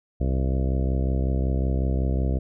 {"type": "harmonic tone with a mistuned harmonic", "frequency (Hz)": 65.41, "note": "C2", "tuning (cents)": 0, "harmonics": [1, 2, 3, 4, 5, 6, 7, 8, 9, 10], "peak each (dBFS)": [-22, -28, -32, -34, -36, -38, -39, -40, -41, -42], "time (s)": [0.2, 2.39], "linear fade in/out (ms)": 10, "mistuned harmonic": 10, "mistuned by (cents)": 41, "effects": []}